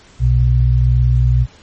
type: tone pair together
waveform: sine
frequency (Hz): 61.73 / 123.47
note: B1 / B2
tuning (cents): 0 / 0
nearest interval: octave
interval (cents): 1200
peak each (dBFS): -12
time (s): 0.19-1.47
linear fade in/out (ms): 50
effects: pink hiss -45 dBFS RMS until 1.62 s + MP3 32 kbps